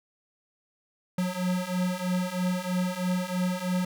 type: beating tone pair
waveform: square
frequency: 180 / 183.1 Hz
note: F#3 / F#3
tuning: -47 / -18 cents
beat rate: 3.1 Hz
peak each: -31 / -29 dBFS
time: 1.18-3.85 s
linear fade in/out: 5 ms
effects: none